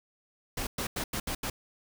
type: noise bursts at uneven times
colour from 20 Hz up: pink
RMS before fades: -33 dBFS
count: 6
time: 0.57-0.67 / 0.78-0.87 / 0.96-1.04 / 1.13-1.2 / 1.27-1.35 / 1.43-1.5 s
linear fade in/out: 5 ms
effects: none